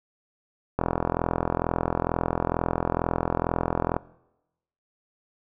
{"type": "click train", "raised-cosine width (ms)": 1, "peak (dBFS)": -9, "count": 135, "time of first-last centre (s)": [0.79, 3.965], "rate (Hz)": 42.2, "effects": ["noise-tail reverb RT60 0.9 s tail -21 dB re dry"]}